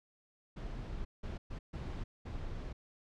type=noise bursts at uneven times; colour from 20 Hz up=brown; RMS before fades=-41 dBFS; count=5; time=0.56-1.05 / 1.23-1.38 / 1.5-1.59 / 1.73-2.04 / 2.25-2.73 s; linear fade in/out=10 ms; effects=low-pass 5000 Hz 12 dB/octave